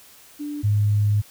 sine tone pair in turn, 293.7 / 103.84 Hz, D4 / G#2, 0 / 0 cents, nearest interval octave + tritone, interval 1800 cents, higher first, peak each -27 / -16 dBFS, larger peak second, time 0.39-0.63 / 0.63-1.22 s, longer second, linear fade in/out 20 ms, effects white hiss -49 dBFS RMS until 1.3 s

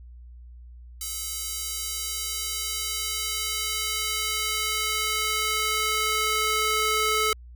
square tone with high-pass filter sweep, 432.9 Hz, A4, 28 cents flat, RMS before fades -27 dBFS, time 1.01-7.33 s, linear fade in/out 2 ms, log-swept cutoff 6600 to 910 Hz, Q 0.72, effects added 60 Hz sine -42 dBFS peak until 7.55 s

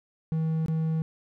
triangle tone with dropouts, 160 Hz, D#3, 49 cents sharp, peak -22 dBFS, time 0.32-1.02 s, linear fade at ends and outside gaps 0 ms, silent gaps 0.661-0.683 s, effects none

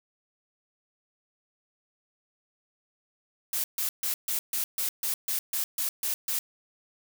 blue noise bursts, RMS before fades -29 dBFS, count 12, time 3.53-6.39 s, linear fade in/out 2 ms, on 110 ms, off 140 ms, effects none

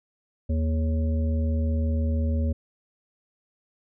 harmonic tone with a mistuned harmonic, 78.9 Hz, D#2, 25 cents sharp, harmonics 1 / 3 / 5 / 7, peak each -22 / -30 / -42 / -37 dBFS, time 0.49-2.53 s, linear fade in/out 10 ms, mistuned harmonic 5, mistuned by +110 cents, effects none

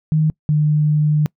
sine tone pair in turn, 155.56 / 150.96 Hz, D#3 / D3, 0 / +48 cents, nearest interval minor second, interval 52 cents, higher first, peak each -12 dBFS, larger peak neither, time 0.12-0.3 / 0.49-1.26 s, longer second, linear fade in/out 0 ms, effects noise-tail reverb RT60 0.1 s tail -25 dB re dry

